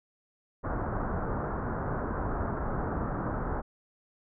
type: low-pass noise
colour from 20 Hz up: pink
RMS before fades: -32 dBFS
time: 0.63-3.62 s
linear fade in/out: 20 ms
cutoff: 1500 Hz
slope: 48 dB/octave
effects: none